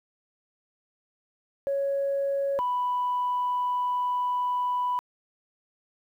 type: tone pair in turn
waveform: sine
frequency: 555 / 988.9 Hz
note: C#5 / B5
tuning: +2 / +2 cents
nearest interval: minor seventh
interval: 1000 cents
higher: second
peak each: -23 dBFS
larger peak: neither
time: 1.67-2.59 / 2.59-4.99 s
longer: second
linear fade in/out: 0 ms
effects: tanh soft clip ceiling -20 dBFS + 10-bit